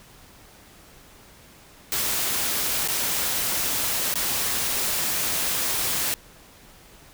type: noise with dropouts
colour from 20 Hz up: white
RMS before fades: -25 dBFS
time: 1.92-6.14 s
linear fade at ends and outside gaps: 0 ms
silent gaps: 2.876-2.885 / 4.14-4.156 s
effects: pink hiss -50 dBFS RMS until 7.13 s